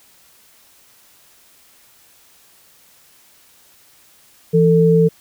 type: tone pair together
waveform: sine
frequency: 166.5 / 446.4 Hz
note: E3 / A4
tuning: +18 / +25 cents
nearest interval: octave + perfect fourth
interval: 1707 cents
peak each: -12 dBFS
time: 4.53-5.09 s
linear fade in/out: 20 ms
effects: white hiss -51 dBFS RMS until 5.2 s